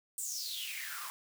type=noise with high-pass filter sweep; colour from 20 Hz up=white; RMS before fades=-40 dBFS; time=0.18-1.1 s; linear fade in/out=0 ms; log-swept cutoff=8400 to 1000 Hz; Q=7; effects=none